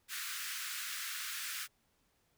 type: high-pass noise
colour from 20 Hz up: pink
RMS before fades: -41 dBFS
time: 0.08-1.68 s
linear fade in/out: 50 ms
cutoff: 1300 Hz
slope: 48 dB/octave
effects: pink hiss -75 dBFS RMS until 2.37 s